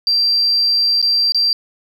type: tone with dropouts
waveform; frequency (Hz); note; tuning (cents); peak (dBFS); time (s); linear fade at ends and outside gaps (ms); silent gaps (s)
sine; 4711; D8; +5; -11; 0.07-1.53; 1; 1.016-1.026 / 1.321-1.346
effects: tanh soft clip ceiling -7 dBFS